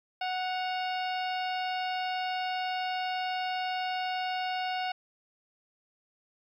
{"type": "harmonic tone with a mistuned harmonic", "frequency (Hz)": 739, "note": "F#5", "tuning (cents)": -2, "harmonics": [1, 2, 3, 4, 5, 6, 7], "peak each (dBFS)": [-31, -39, -41, -40, -46, -47, -48], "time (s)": [0.21, 4.92], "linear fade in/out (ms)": 5, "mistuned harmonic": 4, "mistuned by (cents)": -76, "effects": ["11-bit"]}